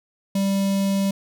square tone with notch filter, 196 Hz, G3, in tune, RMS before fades -21 dBFS, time 0.35-1.11 s, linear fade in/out 5 ms, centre 1500 Hz, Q 0.8, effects none

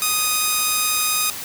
5% pulse tone, 1244.5 Hz, D#6, in tune, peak -6 dBFS, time 0.02-1.3 s, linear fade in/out 0 ms, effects white hiss -31 dBFS RMS until 1.44 s

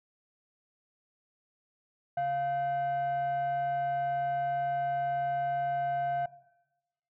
sine tone with frequency modulation, 698.5 Hz, F5, in tune, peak -26 dBFS, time 2.17-6.26 s, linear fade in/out 5 ms, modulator 838 Hz, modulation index 0.32, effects noise-tail reverb RT60 0.9 s tail -18 dB re dry + tanh soft clip ceiling -25 dBFS

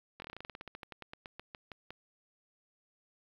slowing click train, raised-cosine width 0.3 ms, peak -28 dBFS, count 23, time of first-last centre 0.2-1.906 s, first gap 21 ms, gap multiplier 1.11, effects low-pass 5000 Hz 12 dB/octave + 10-bit

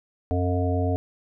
harmonic tone with a mistuned harmonic, 89.6 Hz, F2, 45 cents sharp, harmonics 1 / 3 / 5 / 7 / 8, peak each -23 / -28 / -30 / -31 / -32 dBFS, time 0.31-0.96 s, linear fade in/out 0 ms, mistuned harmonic 1, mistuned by +18 cents, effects none

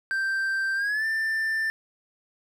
triangle tone with pitch glide, 1568 to 1780.5 Hz, G6 to A6, 0 to +20 cents, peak -22 dBFS, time 0.11-1.7 s, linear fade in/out 0 ms, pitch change +220 cents, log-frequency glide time 0.75-1.05 s, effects none

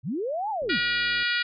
sine linear two-way sweep, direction up then down, 99.5 to 894 to 99.5 Hz, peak -26 dBFS, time 0.03-0.8 s, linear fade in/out 50 ms, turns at 0.5 s
click train, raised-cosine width 2 ms, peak -35 dBFS, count 63, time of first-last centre 0.62-1.228 s, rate 102 Hz
harmonic tone, 480 Hz, B4, 49 cents flat, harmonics 3 / 4 / 5 / 6 / 7 / 8 / 9 / 10, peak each -27 / -29 / -31 / -33 / -34 / -35 / -36 / -37 dBFS, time 0.69-1.43 s, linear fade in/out 10 ms
effects none

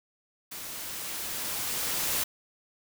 white noise with level ramp, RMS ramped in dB -40 to -28 dBFS, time 0.51-2.24 s, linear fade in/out 10 ms, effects none

